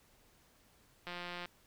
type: click train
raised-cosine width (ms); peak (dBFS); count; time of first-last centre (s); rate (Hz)
0.3; -27; 69; 1.07-1.456; 176
effects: pink hiss -67 dBFS RMS until 1.66 s